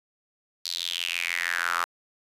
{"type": "tone with high-pass filter sweep", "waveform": "sawtooth", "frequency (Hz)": 86.2, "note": "F2", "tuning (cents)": -22, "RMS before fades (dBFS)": -29, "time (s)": [0.65, 1.84], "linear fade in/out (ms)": 0, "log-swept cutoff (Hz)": [4400, 1200], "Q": 5.4, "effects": ["resampled to 32000 Hz"]}